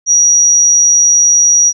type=tone; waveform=sine; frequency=5770 Hz; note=F#8; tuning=44 cents flat; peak=-5 dBFS; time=0.06-1.73 s; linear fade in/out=50 ms; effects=none